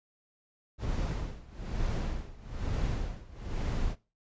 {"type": "noise with tremolo", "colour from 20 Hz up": "brown", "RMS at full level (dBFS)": -30, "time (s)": [0.78, 3.96], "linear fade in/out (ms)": 50, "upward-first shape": "sine", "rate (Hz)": 1.1, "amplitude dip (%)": 90, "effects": ["noise-tail reverb RT60 0.3 s tail -19 dB re dry", "resampled to 16000 Hz"]}